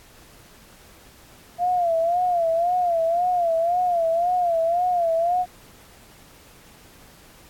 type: tone with vibrato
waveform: sine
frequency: 690 Hz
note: F5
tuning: 21 cents flat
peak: -18 dBFS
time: 1.58-5.46 s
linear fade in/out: 50 ms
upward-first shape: sine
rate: 1.9 Hz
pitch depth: 92 cents each way
effects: pink hiss -50 dBFS RMS until 7.49 s + AAC 64 kbps